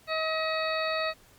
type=harmonic tone; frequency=636 Hz; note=D#5; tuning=38 cents sharp; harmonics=1 / 2 / 3 / 4 / 6 / 7; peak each=-30 / -33 / -35 / -36 / -38 / -38 dBFS; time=0.07-1.14 s; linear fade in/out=50 ms; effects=pink hiss -58 dBFS RMS until 1.38 s + Opus 48 kbps